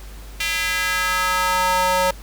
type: tone with high-pass filter sweep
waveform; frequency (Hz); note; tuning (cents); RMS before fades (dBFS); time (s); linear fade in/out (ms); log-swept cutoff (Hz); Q
square; 183.4; F#3; -15; -20; 0.4-2.11; 5; 2400 to 670; 2.2
effects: added 50 Hz sine -35 dBFS peak until 2.22 s + pink hiss -44 dBFS RMS until 2.22 s